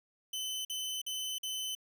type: tone bursts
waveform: sawtooth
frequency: 3040 Hz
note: F#7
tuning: 46 cents sharp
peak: -32 dBFS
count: 4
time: 0.33-1.751 s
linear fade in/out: 5 ms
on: 320 ms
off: 47 ms
effects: none